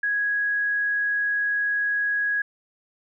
sine tone, 1661.2 Hz, G#6, in tune, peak -21 dBFS, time 0.03-2.42 s, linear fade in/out 5 ms, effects none

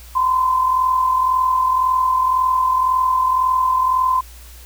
sine tone pair together, 988.1 / 1030 Hz, B5 / C6, +1 / -28 cents, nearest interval minor second, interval 71 cents, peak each -23 / -14 dBFS, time 0.15-4.21 s, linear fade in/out 10 ms, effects added 60 Hz sine -38 dBFS peak until 4.65 s + white hiss -44 dBFS RMS until 4.65 s

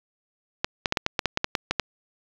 clicks, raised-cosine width 0.2 ms, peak -4 dBFS, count 12, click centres 0.645 / 0.858 / 0.924 / 0.972 / 1.064 / 1.192 / 1.257 / 1.374 / 1.444 / 1.552 / 1.71 / 1.797 s, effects low-pass 5000 Hz 12 dB/octave + 7-bit

